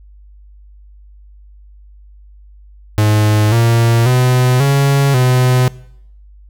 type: tone with pitch steps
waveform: 45% pulse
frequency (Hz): 106.2 / 116.2 / 126.2 / 139.3 / 126.6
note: G#2 / A#2 / B2 / C#3 / B2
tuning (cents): +39 / -5 / +38 / +9 / +43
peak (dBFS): -9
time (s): 2.98-5.68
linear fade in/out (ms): 0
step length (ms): 540
effects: noise-tail reverb RT60 0.7 s tail -21 dB re dry + added 50 Hz sine -38 dBFS peak until 6.49 s